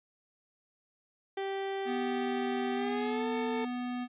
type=tone with pitch glide; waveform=30% pulse; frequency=390 to 445.4 Hz; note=G4 to A4; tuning=-9 to +21 cents; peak=-30 dBFS; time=1.37-3.65 s; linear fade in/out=5 ms; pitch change=+230 cents; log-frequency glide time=2.74-3.27 s
type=tone; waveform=square; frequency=246.9 Hz; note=B3; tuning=in tune; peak=-34 dBFS; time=1.85-4.08 s; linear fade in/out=50 ms
effects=resampled to 8000 Hz